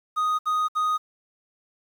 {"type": "tone bursts", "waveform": "triangle", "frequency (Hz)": 1244.5, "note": "D#6", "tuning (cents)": 0, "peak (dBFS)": -19, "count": 3, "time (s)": [0.16, 0.98], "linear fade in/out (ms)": 20, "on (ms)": 230, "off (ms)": 65, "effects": ["9-bit"]}